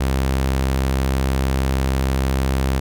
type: tone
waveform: sawtooth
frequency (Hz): 66.4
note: C2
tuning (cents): +26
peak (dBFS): -13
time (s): 0-2.8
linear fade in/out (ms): 10
effects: none